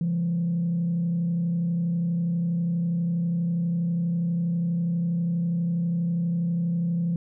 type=tone with frequency modulation; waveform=sine; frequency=170.6 Hz; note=F3; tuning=40 cents flat; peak=-21 dBFS; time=0.01-7.16 s; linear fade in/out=2 ms; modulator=32.3 Hz; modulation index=0.31; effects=tanh soft clip ceiling -19 dBFS